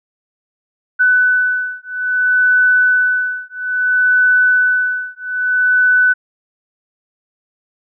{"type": "beating tone pair", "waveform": "sine", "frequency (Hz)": [1497, 1497.6], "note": ["F#6", "F#6"], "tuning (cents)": [20, 20], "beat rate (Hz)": 0.6, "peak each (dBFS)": -14, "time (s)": [0.99, 6.14], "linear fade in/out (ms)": 20, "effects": []}